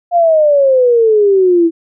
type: exponential sweep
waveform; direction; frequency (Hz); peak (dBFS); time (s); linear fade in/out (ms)
sine; down; 709 to 325.8; -6; 0.11-1.71; 50
effects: none